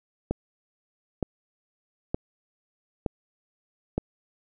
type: click train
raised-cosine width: 2 ms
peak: -12 dBFS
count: 5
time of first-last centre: 0.31-3.98 s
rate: 1.09 Hz
effects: none